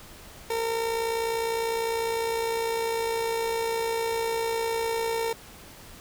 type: tone with amplitude modulation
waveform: 30% pulse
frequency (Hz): 456.7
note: A#4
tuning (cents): -36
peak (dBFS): -21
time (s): 0.5-5.33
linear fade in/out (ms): 5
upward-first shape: sine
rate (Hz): 59.9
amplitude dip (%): 45
effects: pink hiss -47 dBFS RMS until 6 s